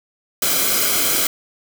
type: noise with comb filter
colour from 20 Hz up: white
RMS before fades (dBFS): -18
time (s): 0.42-1.27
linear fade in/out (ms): 2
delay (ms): 1.1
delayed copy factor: -0.65
effects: none